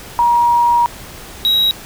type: tone pair in turn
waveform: sine / triangle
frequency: 951 / 3834 Hz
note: A#5 / A#7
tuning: +34 / +48 cents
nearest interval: 2 octaves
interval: 2414 cents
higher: second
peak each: -9 dBFS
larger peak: neither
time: 0.19-0.86 / 1.45-1.71 s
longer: first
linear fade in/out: 0 ms
effects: pink hiss -34 dBFS RMS until 1.85 s